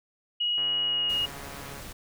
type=tone with pitch glide; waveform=sine; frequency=2900 to 2870 Hz; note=F#7 to F7; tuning=-35 to +47 cents; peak=-24 dBFS; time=0.4-1.26 s; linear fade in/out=10 ms; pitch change=-18 cents; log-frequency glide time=0.84-1.14 s
type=click train; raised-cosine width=0.5 ms; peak=-29 dBFS; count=171; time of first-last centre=0.58-1.794 s; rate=140 Hz
type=noise; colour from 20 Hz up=pink; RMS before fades=-42 dBFS; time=1.09-1.93 s; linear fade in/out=10 ms
effects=none